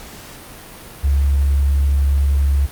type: tone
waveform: sine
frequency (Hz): 69.8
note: C#2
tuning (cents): +13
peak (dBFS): -12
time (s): 1.03-2.67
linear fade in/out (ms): 20
effects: pink hiss -37 dBFS RMS until 2.71 s + Opus 48 kbps